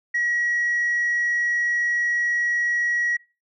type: tone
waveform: sine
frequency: 1913 Hz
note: A#6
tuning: 44 cents sharp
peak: -18 dBFS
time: 0.14-3.17 s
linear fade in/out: 10 ms
effects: noise-tail reverb RT60 0.3 s tail -25 dB re dry + tanh soft clip ceiling -17 dBFS